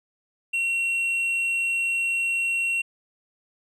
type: tone with hard clipping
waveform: sine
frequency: 2732 Hz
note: F7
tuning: 39 cents flat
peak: -23 dBFS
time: 0.53-2.82 s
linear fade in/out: 10 ms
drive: 3 dB
effects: resampled to 32000 Hz